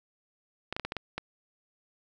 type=clicks; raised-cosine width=0.3 ms; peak=-17 dBFS; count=7; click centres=0.726 / 0.765 / 0.797 / 0.85 / 0.921 / 0.967 / 1.18 s; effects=none